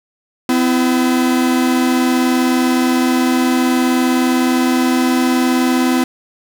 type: tone pair together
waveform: 45% pulse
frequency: 254 / 333.4 Hz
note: B3 / E4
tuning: +49 / +20 cents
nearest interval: perfect fourth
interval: 471 cents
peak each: -13 / -18 dBFS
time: 0.49-6.04 s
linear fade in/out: 2 ms
effects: none